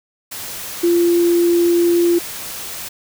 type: tone in noise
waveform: sine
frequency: 344.8 Hz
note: F4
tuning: 22 cents flat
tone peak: -11 dBFS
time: 0.83-2.19 s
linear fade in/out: 10 ms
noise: white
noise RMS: -29 dBFS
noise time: 0.31-2.89 s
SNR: +15 dB
effects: none